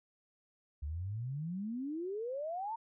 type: exponential sweep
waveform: sine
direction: up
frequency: 69.3 to 932.3 Hz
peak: -36 dBFS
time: 0.82-2.76 s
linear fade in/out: 10 ms
effects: none